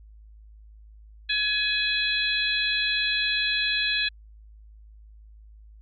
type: harmonic tone with a mistuned harmonic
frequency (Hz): 843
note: G#5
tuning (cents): +26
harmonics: 2 / 3 / 4 / 5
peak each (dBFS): -28 / -28 / -28 / -28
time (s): 1.29-4.09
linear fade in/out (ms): 10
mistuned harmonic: 5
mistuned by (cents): -75
effects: added 53 Hz sine -46 dBFS peak until 5.81 s